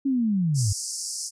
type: linear sweep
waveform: sine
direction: down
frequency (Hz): 280 to 92.5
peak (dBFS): -20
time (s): 0.05-0.73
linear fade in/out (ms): 10
type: high-pass noise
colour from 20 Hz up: pink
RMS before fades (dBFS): -29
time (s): 0.54-1.31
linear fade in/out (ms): 50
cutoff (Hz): 4800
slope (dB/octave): 96
effects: resampled to 22050 Hz